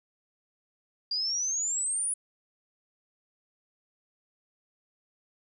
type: exponential sweep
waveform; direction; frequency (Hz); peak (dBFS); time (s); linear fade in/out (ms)
sine; up; 4765 to 9956; -27; 1.11-2.14; 5
effects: none